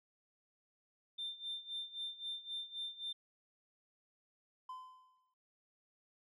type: tone with tremolo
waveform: sine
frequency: 3584 Hz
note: A7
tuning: 31 cents sharp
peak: -37 dBFS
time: 1.18-3.13 s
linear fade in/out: 10 ms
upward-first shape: sine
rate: 3.8 Hz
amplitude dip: 85%
type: tone with exponential decay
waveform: triangle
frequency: 1022 Hz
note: C6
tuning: 41 cents flat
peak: -40 dBFS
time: 4.69-5.34 s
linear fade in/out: 5 ms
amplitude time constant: 140 ms
effects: tanh soft clip ceiling -35 dBFS